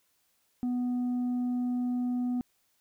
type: tone with tanh clipping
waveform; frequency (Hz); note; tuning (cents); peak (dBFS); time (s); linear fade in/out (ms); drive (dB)
sine; 246.9; B3; 0; -28; 0.63-2.41; 0; 3
effects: white hiss -72 dBFS RMS until 2.8 s